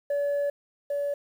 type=tone pair in turn; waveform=sine; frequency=572 / 572 Hz; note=D5 / D5; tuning=-46 / -46 cents; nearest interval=unison; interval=0 cents; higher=neither; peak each=-21 / -24 dBFS; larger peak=first; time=0.1-0.5 / 0.9-1.14 s; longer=first; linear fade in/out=5 ms; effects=tanh soft clip ceiling -23 dBFS + 9-bit